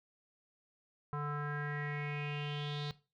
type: tone with low-pass filter sweep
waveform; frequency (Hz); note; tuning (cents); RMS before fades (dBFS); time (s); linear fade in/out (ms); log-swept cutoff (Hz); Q
square; 146.6; D3; -3; -38; 1.13-2.91; 0; 1200 to 4000; 6.2
effects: noise-tail reverb RT60 0.3 s tail -18 dB re dry